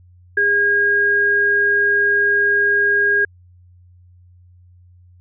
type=tone pair together; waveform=sine; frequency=407.8 / 1630 Hz; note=G#4 / G#6; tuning=-32 / -33 cents; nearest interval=2 octaves; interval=2399 cents; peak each=-22 / -13 dBFS; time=0.37-3.25 s; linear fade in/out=5 ms; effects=added 89 Hz sine -45 dBFS peak until 5.2 s